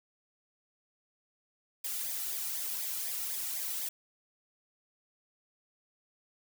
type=noise with flanger; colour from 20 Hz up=blue; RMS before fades=-36 dBFS; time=1.84-3.89 s; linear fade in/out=5 ms; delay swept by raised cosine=0.7 to 1.9 ms; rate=4 Hz; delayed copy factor=-0.7; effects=none